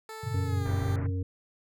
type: tone with pitch glide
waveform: 15% pulse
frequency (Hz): 440 to 394.3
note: A4 to G4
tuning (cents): 0 to +10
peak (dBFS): -33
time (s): 0.09-0.96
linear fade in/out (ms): 2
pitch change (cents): -190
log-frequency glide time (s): 0.44-0.71
type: chord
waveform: sine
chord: G diminished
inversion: none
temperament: just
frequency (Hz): 98 / 117.6 / 141.12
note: G2 / Bb2 / Db3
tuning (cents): 0 / +16 / +31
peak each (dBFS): -36 / -33 / -37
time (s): 0.23-1.1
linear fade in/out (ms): 10
type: harmonic tone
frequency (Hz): 92.5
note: F#2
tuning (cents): 0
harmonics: 1 / 3 / 5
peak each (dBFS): -28 / -38 / -42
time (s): 0.34-1.23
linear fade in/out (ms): 5
type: low-pass noise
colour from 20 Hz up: pink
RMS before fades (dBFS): -40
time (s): 0.65-1.07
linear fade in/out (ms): 10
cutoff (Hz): 2100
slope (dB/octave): 48
effects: none